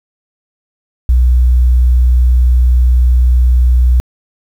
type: tone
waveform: sine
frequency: 61.74 Hz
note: B1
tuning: in tune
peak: -4 dBFS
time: 1.09-4 s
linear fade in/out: 0 ms
effects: tanh soft clip ceiling -2 dBFS + 7-bit